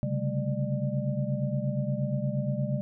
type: tone cluster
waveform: sine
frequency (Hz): 132.7 / 141.2 / 194.6 / 214.5 / 596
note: C3 / C#3 / G3 / A3 / D5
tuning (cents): +25 / +32 / -12 / -44 / +25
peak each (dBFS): -30 / -32 / -34 / -35 / -36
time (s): 0.03-2.81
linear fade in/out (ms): 0
effects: none